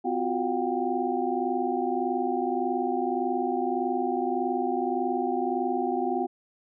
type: tone cluster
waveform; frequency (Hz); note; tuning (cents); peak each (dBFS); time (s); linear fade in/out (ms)
sine; 253.7 / 350.8 / 372.5 / 723 / 783; B3 / F4 / F#4 / F#5 / G5; +47 / +8 / +12 / -40 / -2; -31; 0.04-6.27; 20
effects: none